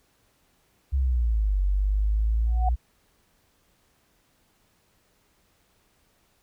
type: exponential two-way sweep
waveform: sine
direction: down then up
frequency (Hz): 69.3 to 47.15 to 60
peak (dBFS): -20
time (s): 0.92-2.76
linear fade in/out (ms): 20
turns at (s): 1.61
type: tone with exponential growth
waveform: sine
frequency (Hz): 740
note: F#5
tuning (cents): 0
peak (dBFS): -21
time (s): 2.46-2.69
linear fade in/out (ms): 5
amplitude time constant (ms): 48
effects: pink hiss -66 dBFS RMS until 6.42 s